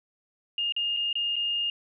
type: tone with dropouts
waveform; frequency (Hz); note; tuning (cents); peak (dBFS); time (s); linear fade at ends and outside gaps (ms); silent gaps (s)
sine; 2831; F7; +23; -25; 0.58-1.7; 2; 0.723-0.764 / 0.966-0.97 / 1.129-1.154 / 1.358-1.364
effects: none